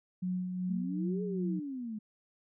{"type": "tone with tremolo", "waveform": "sine", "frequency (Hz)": 182.5, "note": "F#3", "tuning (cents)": -24, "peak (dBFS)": -30, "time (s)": [0.22, 1.6], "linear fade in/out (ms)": 10, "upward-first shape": "sine", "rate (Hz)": 2.6, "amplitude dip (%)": 40}
{"type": "exponential two-way sweep", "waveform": "sine", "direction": "up then down", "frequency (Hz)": [207.8, 428.3, 207.8], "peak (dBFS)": -36, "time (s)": [0.69, 1.99], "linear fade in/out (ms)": 10, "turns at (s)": 1.23}
{"effects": []}